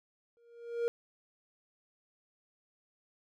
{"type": "tone with exponential growth", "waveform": "triangle", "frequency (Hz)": 470, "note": "A#4", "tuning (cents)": 14, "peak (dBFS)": -24, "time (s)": [0.37, 0.88], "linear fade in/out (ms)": 0, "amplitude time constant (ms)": 110, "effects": []}